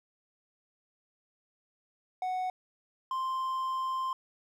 triangle tone pair in turn, 740 / 1046.5 Hz, F#5 / C6, 0 / 0 cents, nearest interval tritone, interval 600 cents, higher second, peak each -28 dBFS, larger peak neither, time 2.22-2.5 / 3.11-4.13 s, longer second, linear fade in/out 2 ms, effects none

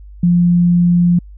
sine tone, 174.6 Hz, F3, in tune, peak -8 dBFS, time 0.23-1.19 s, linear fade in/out 5 ms, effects added 50 Hz sine -33 dBFS peak until 1.37 s

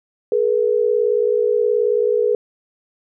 sine tone pair together, 423.2 / 481.9 Hz, G#4 / B4, +33 / -43 cents, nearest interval major second, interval 224 cents, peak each -17 dBFS, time 0.32-2.35 s, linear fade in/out 2 ms, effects none

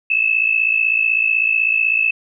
sine tone pair together, 2581 / 2637 Hz, E7 / E7, -37 / 0 cents, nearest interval unison, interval 37 cents, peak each -17 / -16 dBFS, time 0.1-2.11 s, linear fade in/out 5 ms, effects none

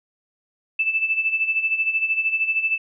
sine tone with tremolo, 2637 Hz, E7, in tune, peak -16 dBFS, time 0.79-2.78 s, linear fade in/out 5 ms, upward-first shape sine, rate 13 Hz, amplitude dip 70%, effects none

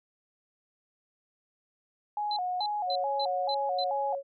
sine tone with vibrato, 779 Hz, G5, 11 cents flat, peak -28 dBFS, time 2.17-4.15 s, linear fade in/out 2 ms, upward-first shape square, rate 2.3 Hz, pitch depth 120 cents each way
sine tone bursts, 4040 Hz, B7, 39 cents sharp, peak -31 dBFS, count 6, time 2.31-3.84 s, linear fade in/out 2 ms, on 55 ms, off 240 ms
sine tone, 553 Hz, C#5, 4 cents flat, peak -31 dBFS, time 2.86-4.23 s, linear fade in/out 50 ms
effects MP3 64 kbps

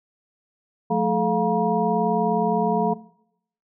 sine tone cluster, 178.4 / 217.8 / 431.6 / 703 / 954 Hz, F3 / A3 / A4 / F5 / A#5, +37 / -17 / -33 / +11 / +40 cents, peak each -25 dBFS, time 0.9-2.94 s, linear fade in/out 10 ms, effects noise-tail reverb RT60 0.7 s tail -19 dB re dry

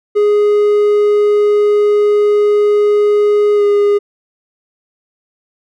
triangle tone with pitch glide, 415.3 to 409.3 Hz, G#4 to G#4, 0 to -25 cents, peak -6 dBFS, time 0.15-3.99 s, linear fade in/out 20 ms, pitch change -25 cents, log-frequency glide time 3.55-3.63 s, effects none

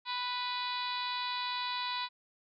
harmonic tone with a mistuned harmonic, 493.9 Hz, B4, in tune, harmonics 2 / 3 / 4 / 5 / 6 / 7 / 8 / 9 / 10, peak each -36 / -46 / -45 / -43 / -49 / -43 / -39 / -47 / -51 dBFS, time 0.05-2.09 s, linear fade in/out 50 ms, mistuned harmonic 10, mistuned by -18 cents, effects none

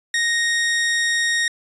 sawtooth tone, 1864.7 Hz, A#6, in tune, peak -14 dBFS, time 0.14-1.48 s, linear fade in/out 2 ms, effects resampled to 22050 Hz

